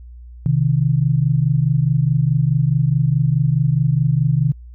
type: tone pair together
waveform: sine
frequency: 130 / 154.74 Hz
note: C3 / D#3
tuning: -11 / -9 cents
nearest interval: minor third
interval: 302 cents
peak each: -16 dBFS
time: 0.46-4.52 s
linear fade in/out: 0 ms
effects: added 60 Hz sine -35 dBFS peak until 4.74 s